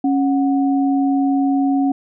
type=tone pair together; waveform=sine; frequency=275.3 / 735 Hz; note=C#4 / F#5; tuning=-12 / -12 cents; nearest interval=octave + perfect fourth; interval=1700 cents; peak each=-14 / -23 dBFS; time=0.04-1.92 s; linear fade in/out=5 ms; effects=none